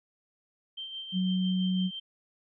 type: tone with tremolo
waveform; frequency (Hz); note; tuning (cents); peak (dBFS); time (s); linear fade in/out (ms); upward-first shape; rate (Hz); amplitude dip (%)
sine; 3136; G7; 0; -35; 0.77-2; 10; sine; 6; 45
type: tone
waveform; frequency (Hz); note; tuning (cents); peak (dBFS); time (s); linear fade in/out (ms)
sine; 185; F#3; 0; -25; 1.12-1.91; 50
effects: none